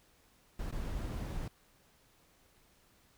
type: noise with dropouts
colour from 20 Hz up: brown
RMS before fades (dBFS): -38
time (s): 0.59-1.48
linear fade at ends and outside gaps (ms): 5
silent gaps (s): 0.713-0.723
effects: pink hiss -67 dBFS RMS until 3.17 s